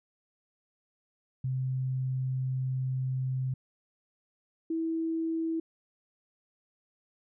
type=tone pair in turn; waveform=sine; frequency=130.1 / 325.9 Hz; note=C3 / E4; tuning=-9 / -20 cents; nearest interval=octave + major third; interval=1589 cents; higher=second; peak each=-28 dBFS; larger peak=neither; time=1.44-3.54 / 4.7-5.6 s; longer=first; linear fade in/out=5 ms; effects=none